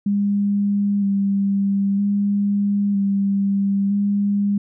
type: tone with vibrato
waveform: sine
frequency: 200.2 Hz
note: G3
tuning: 37 cents sharp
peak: -16 dBFS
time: 0.06-4.58 s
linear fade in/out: 5 ms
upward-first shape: square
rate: 0.52 Hz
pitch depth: 18 cents each way
effects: none